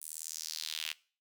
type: tone with high-pass filter sweep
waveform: sawtooth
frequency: 79 Hz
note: D#2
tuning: 27 cents sharp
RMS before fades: -41 dBFS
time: 0.01-0.93 s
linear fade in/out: 10 ms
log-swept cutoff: 10000 to 2700 Hz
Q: 2.6
effects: noise-tail reverb RT60 0.4 s tail -21 dB re dry